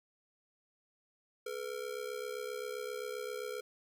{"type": "ring-modulated tone", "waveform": "square", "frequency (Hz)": 460, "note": "A#4", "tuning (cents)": -23, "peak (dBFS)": -36, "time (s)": [1.46, 3.61], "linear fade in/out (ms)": 5, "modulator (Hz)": 33.8, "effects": []}